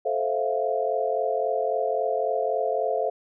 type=chord; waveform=sine; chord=F major seventh; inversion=first; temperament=just; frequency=436.5 / 523.8 / 654.8 / 698.5 Hz; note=A4 / C5 / E5 / F5; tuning=-14 / +2 / -12 / 0 cents; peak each=-28 dBFS; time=0.05-3.1 s; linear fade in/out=10 ms; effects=none